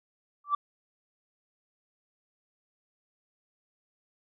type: tone with exponential growth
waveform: sine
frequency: 1164 Hz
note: D6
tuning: 16 cents flat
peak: -18 dBFS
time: 0.44-0.55 s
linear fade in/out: 5 ms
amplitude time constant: 22 ms
effects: tanh soft clip ceiling -17 dBFS